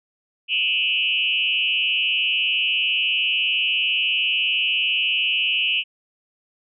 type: tone with frequency modulation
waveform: sine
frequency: 2777 Hz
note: F7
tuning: 10 cents flat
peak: -18 dBFS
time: 0.48-5.84 s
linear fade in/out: 50 ms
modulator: 140 Hz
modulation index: 1.9
effects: none